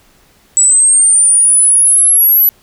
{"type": "linear sweep", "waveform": "sine", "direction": "up", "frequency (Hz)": [7770, 11900], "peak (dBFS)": -5, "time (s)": [0.57, 2.49], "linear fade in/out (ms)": 0, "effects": ["pink hiss -49 dBFS RMS until 2.62 s"]}